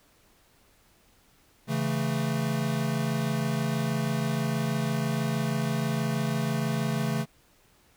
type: chord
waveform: square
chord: A major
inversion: first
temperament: equal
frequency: 138.59 / 164.81 / 220 Hz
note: C#3 / E3 / A3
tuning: 0 / 0 / 0 cents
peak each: -30 / -32 / -31 dBFS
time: 1.67-7.26 s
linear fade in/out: 50 ms
effects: pink hiss -62 dBFS RMS until 7.96 s